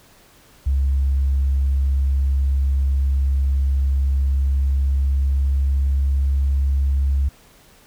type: tone with pitch glide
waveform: sine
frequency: 68.1 to 68.73 Hz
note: C#2 to C#2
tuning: -30 to -14 cents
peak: -14 dBFS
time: 0.66-7.29 s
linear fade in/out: 10 ms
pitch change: +16 cents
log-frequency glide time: 4.19-6.49 s
effects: tanh soft clip ceiling -12 dBFS + pink hiss -51 dBFS RMS until 7.86 s